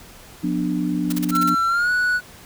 sine chord, B diminished, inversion second, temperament just, 177.8 / 246.9 / 296.3 Hz, F3 / B3 / D4, +31 / 0 / +15 cents, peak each -24 / -25 / -23 dBFS, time 0.43-1.55 s, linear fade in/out 10 ms
white noise bursts, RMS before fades -29 dBFS, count 7, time 1.1-1.497 s, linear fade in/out 5 ms, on 25 ms, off 37 ms
triangle tone with pitch glide, 1351 to 1473.3 Hz, E6 to F#6, +42 to -8 cents, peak -15 dBFS, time 1.31-2.21 s, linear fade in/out 50 ms, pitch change +150 cents, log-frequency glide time 1.68-1.91 s
effects pink hiss -44 dBFS RMS until 2.45 s

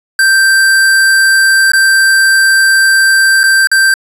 square tone with dropouts, 1568 Hz, G6, in tune, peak -6 dBFS, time 0.19-3.94 s, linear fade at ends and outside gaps 2 ms, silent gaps 1.719-1.734 / 3.433-3.438 / 3.672-3.715 s, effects resampled to 32000 Hz

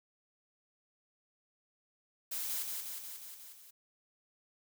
blue noise with echo, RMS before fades -38 dBFS, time 2.31-2.63 s, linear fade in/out 10 ms, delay 180 ms, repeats 6, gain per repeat -3 dB, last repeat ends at 3.71 s, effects none

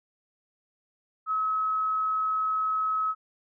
sine tone, 1284 Hz, E6, 46 cents flat, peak -24 dBFS, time 1.26-3.15 s, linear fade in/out 50 ms, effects none

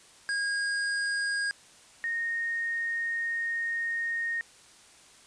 square / sine tone pair in turn, 1630 / 1851.9 Hz, G#6 / A#6, -33 / -12 cents, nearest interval major second, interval 221 cents, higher second, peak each -28 dBFS, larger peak neither, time 0.29-1.51 / 2.04-4.41 s, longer second, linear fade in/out 0 ms, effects white hiss -55 dBFS RMS until 5.26 s + resampled to 22050 Hz

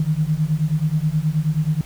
sine beating tone pair, 150 / 159.4 Hz, D3 / D#3, +37 / +42 cents, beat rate 9.4 Hz, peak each -20 dBFS, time 0-1.81 s, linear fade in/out 2 ms, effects added 60 Hz sine -43 dBFS peak until 1.85 s + pink hiss -44 dBFS RMS until 1.85 s

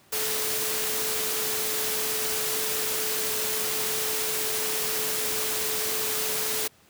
sine tone in noise, 434.2 Hz, A4, 23 cents flat, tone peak -35 dBFS, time 0.12-6.68 s, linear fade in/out 10 ms, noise white, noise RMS -28 dBFS, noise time 0.12-6.68 s, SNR -10 dB, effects pink hiss -58 dBFS RMS until 6.89 s + high-pass 100 Hz 12 dB/octave

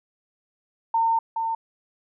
sine tone pair in turn, 910 / 905.1 Hz, A#5 / A5, -42 / +49 cents, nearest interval unison, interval 9 cents, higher first, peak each -18 / -23 dBFS, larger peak first, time 0.94-1.19 / 1.36-1.55 s, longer first, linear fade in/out 5 ms, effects none

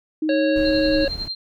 sine tone with pitch glide, 311.2 to 309.2 Hz, D#4 to D#4, 0 to -11 cents, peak -19 dBFS, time 0.22-1.05 s, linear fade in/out 5 ms, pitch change -11 cents, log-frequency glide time 0.79-0.94 s
harmonic tone, 551 Hz, C#5, 11 cents flat, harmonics 1 / 3 / 5 / 7 / 8, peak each -19 / -29 / -33 / -36 / -37 dBFS, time 0.29-1.08 s, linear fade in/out 2 ms
brown noise, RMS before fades -31 dBFS, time 0.56-1.28 s, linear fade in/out 2 ms
sine tone with tremolo, 4171 Hz, C8, 6 cents flat, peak -23 dBFS, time 0.65-1.35 s, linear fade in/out 2 ms, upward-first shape triangle, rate 11 Hz, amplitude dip 90%
effects none

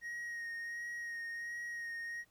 triangle tone with vibrato, 1875 Hz, A#6, 10 cents sharp, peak -38 dBFS, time 0.01-2.25 s, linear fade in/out 50 ms, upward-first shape sine, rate 1.4 Hz, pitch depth 21 cents each way, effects pink hiss -72 dBFS RMS until 2.3 s

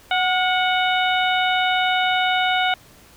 harmonic tone with a mistuned harmonic, 740 Hz, F#5, in tune, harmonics 1 / 2 / 3 / 4 / 5, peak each -20 / -23 / -25 / -26 / -27 dBFS, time 0.11-2.74 s, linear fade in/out 2 ms, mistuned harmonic 2, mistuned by -42 cents, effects pink hiss -49 dBFS RMS until 3.16 s

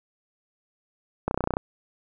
clicks, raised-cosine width 1 ms, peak -10 dBFS, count 10, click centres 1.28 / 1.311 / 1.344 / 1.376 / 1.407 / 1.44 / 1.474 / 1.507 / 1.538 / 1.569 s, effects none

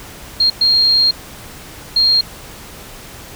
sine tone bursts at uneven times, 4223 Hz, C8, 15 cents sharp, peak -9 dBFS, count 3, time 0.4-0.5 / 0.61-1.11 / 1.96-2.21 s, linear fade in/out 5 ms, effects pink hiss -35 dBFS RMS until 3.35 s

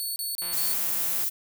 5% pulse tone bursts, 4435 Hz, C#8, in tune, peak -22 dBFS, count 4, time 0-0.733 s, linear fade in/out 0 ms, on 160 ms, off 31 ms
click train, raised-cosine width 0.3 ms, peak -26 dBFS, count 141, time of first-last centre 0.42-1.239 s, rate 171 Hz
violet noise, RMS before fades -27 dBFS, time 0.52-1.3 s, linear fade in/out 20 ms
effects none

